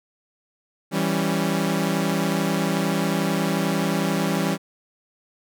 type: chord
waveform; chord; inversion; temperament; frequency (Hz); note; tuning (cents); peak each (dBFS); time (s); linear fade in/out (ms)
sawtooth; C# diminished; first; equal; 164.81 / 196 / 277.2; E3 / G3 / C#4; 0 / 0 / 0; -21 / -20 / -23; 0.91-4.58; 50
effects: none